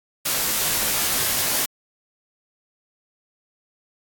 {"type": "noise with comb filter", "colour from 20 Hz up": "white", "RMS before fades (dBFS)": -22, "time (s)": [0.25, 1.66], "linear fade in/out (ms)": 10, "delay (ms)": 17, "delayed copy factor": -0.95, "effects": ["AAC 64 kbps"]}